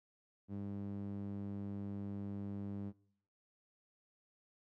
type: tone with band-pass filter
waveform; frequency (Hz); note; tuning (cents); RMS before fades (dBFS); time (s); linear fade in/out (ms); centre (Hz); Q
sawtooth; 100; G2; +35; -43; 0.48-2.93; 50; 210; 1.5
effects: noise-tail reverb RT60 0.8 s tail -25 dB re dry